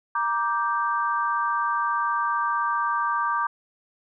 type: chord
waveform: sine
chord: G minor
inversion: first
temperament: just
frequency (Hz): 940.8 / 1176 / 1568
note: Bb5 / D6 / G6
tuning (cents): +16 / +2 / 0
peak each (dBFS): -27 / -24 / -29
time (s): 0.15-3.47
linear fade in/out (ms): 5
effects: none